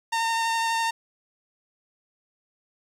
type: tone with vibrato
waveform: sawtooth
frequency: 912 Hz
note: A#5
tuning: 38 cents flat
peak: -19 dBFS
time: 0.12-0.91 s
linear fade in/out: 10 ms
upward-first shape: sine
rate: 12 Hz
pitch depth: 12 cents each way
effects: low-pass 9000 Hz 12 dB/octave + 9-bit